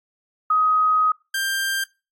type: tone pair in turn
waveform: sine / sawtooth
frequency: 1258 / 1585 Hz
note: D#6 / G6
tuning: +19 / +19 cents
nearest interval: major third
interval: 400 cents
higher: second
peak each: -15 / -18 dBFS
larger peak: first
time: 0.5-1.12 / 1.34-1.84 s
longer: first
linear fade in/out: 5 ms
effects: noise-tail reverb RT60 0.3 s tail -25 dB re dry + AAC 64 kbps